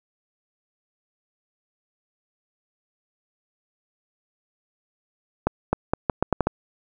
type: accelerating click train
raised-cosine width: 1 ms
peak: -5 dBFS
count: 8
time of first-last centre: 5.47-6.47 s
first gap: 260 ms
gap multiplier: 0.79
effects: none